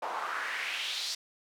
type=noise with band-pass filter sweep; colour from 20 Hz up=pink; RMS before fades=-35 dBFS; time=0.02-1.15 s; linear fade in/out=5 ms; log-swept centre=810 to 5000 Hz; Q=2.9; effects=high-pass 400 Hz 12 dB/octave